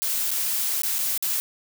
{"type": "noise with dropouts", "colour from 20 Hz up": "blue", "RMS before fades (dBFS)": -25, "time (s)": [0.02, 1.4], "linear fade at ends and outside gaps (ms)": 0, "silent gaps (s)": [[0.307, 0.314], [0.82, 0.834], [0.984, 0.989], [1.177, 1.225]], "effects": []}